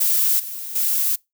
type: noise with level steps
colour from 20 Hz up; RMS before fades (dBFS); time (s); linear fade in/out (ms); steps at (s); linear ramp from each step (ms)
violet; -18 / -31 / -20; 0-1.16; 10; 0.39 / 0.75; 10
effects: noise-tail reverb RT60 0.2 s tail -25 dB re dry